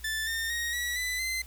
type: tone with pitch steps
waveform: sawtooth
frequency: 1760 / 1816.8 / 1875.5 / 1936 / 1998.5 / 2063 Hz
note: A6 / A#6 / A#6 / B6 / B6 / C7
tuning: 0 / -45 / +10 / -35 / +20 / -25 cents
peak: -26 dBFS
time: 0.04-1.42 s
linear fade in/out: 5 ms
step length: 230 ms
effects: added 60 Hz sine -45 dBFS peak until 1.46 s + white hiss -53 dBFS RMS until 1.46 s